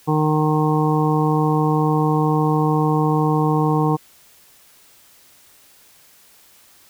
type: harmonic tone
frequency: 153.7 Hz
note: D#3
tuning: 21 cents flat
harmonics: 1 / 2 / 3 / 5 / 6 / 7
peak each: -18 / -21 / -23 / -25 / -26 / -26 dBFS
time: 0.07-3.97 s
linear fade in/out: 20 ms
effects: white hiss -51 dBFS RMS until 6.89 s